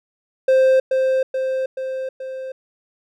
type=tone with echo; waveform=triangle; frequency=524 Hz; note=C5; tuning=2 cents sharp; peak=-9 dBFS; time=0.48-0.8 s; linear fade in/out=5 ms; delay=430 ms; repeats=4; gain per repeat=-4 dB; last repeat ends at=2.52 s; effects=none